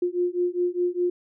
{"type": "beating tone pair", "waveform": "sine", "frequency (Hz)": [352.5, 357.4], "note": ["F4", "F4"], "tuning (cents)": [16, 40], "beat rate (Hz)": 4.9, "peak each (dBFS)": -25, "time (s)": [0.02, 1.1], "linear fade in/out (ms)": 5, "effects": []}